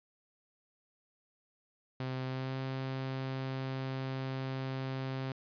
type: tone with pitch glide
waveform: sawtooth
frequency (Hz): 130 to 132.5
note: C3 to C3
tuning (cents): -11 to +22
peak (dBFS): -31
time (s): 2-5.32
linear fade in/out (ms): 2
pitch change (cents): +33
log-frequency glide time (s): 2.26-2.57
effects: resampled to 11025 Hz